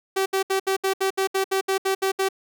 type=tone bursts; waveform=sawtooth; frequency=385.1 Hz; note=G4; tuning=31 cents flat; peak=-16 dBFS; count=13; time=0.16-2.288 s; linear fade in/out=10 ms; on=100 ms; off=69 ms; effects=none